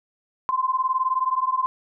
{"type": "beating tone pair", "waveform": "sine", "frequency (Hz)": [1029, 1048], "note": ["C6", "C6"], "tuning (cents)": [-29, 2], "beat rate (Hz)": 19, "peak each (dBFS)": -23, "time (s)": [0.49, 1.66], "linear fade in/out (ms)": 0, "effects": []}